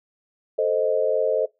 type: chord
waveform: sine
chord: A diminished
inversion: none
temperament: equal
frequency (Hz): 440 / 523.3 / 622.3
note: A4 / C5 / Eb5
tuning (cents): 0 / 0 / 0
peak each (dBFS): -23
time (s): 0.58-1.46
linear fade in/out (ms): 10
effects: noise-tail reverb RT60 0.2 s tail -21 dB re dry